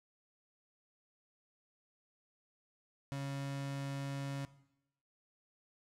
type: tone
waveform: 35% pulse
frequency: 138.59 Hz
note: C#3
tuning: in tune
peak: -36 dBFS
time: 3.12-4.45 s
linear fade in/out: 0 ms
effects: noise-tail reverb RT60 0.8 s tail -17 dB re dry + low-pass 10000 Hz 12 dB/octave